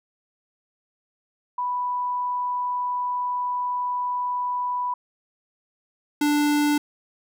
sine / square tone pair in turn, 987.8 / 294.2 Hz, B5 / D4, 0 / +3 cents, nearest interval octave + major sixth, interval 2097 cents, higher first, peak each -23 / -19 dBFS, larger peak second, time 1.58-4.94 / 6.21-6.78 s, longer first, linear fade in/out 5 ms, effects none

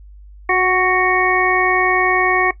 harmonic tone with a mistuned harmonic, 370 Hz, F#4, in tune, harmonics 1 / 2 / 3 / 5 / 6, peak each -19 / -19 / -19 / -19 / -19 dBFS, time 0.49-2.51 s, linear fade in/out 5 ms, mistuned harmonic 1, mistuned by -16 cents, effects noise-tail reverb RT60 0.1 s tail -17 dB re dry + added 50 Hz sine -37 dBFS peak until 2.6 s

